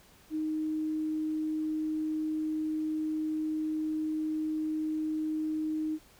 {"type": "tone", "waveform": "sine", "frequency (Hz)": 311.1, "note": "D#4", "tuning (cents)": 0, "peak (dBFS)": -29, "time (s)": [0.3, 5.99], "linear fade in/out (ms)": 50, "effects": ["pink hiss -59 dBFS RMS until 6.19 s"]}